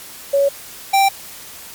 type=tone pair in turn; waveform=sine / square; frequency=559 / 783.5 Hz; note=C#5 / G5; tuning=+14 / -1 cents; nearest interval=tritone; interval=585 cents; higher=second; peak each=-11 dBFS; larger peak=neither; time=0.33-0.49 / 0.93-1.09 s; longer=neither; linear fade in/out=10 ms; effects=white hiss -36 dBFS RMS until 1.74 s + MP3 96 kbps